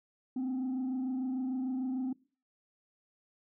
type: tone with frequency modulation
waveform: sine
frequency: 258.4 Hz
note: C4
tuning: 21 cents flat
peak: -29 dBFS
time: 0.36-2.13 s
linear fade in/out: 5 ms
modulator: 26.7 Hz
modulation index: 0.42
effects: noise-tail reverb RT60 0.4 s tail -23 dB re dry + tanh soft clip ceiling -30 dBFS